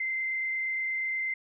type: tone with frequency modulation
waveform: sine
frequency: 2078 Hz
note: C7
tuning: 12 cents flat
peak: -28 dBFS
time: 0-1.34 s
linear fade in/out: 5 ms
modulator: 28.4 Hz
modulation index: 0.67
effects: none